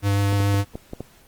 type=tone with vibrato; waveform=square; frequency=100.2 Hz; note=G2; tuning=38 cents sharp; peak=-18 dBFS; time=0.02-0.65 s; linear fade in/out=50 ms; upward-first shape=sine; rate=6.9 Hz; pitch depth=9 cents each way
type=clicks; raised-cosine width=2 ms; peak=-17 dBFS; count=6; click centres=0.326 / 0.403 / 0.543 / 0.755 / 0.934 / 1.006 s
effects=pink hiss -53 dBFS RMS until 1.27 s + Opus 32 kbps